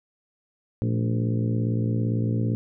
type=harmonic tone with a mistuned harmonic; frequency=57.7 Hz; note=A#1; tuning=17 cents flat; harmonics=2 / 3 / 4 / 5 / 6 / 7 / 8 / 9; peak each=-23 / -33 / -29 / -32 / -39 / -38 / -40 / -42 dBFS; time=0.82-2.55 s; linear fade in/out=0 ms; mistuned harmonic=4; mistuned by=-82 cents; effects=none